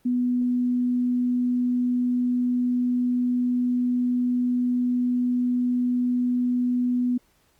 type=tone; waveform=sine; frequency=246.9 Hz; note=B3; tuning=in tune; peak=-20 dBFS; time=0.05-7.18 s; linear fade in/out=10 ms; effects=pink hiss -64 dBFS RMS until 7.59 s + Opus 32 kbps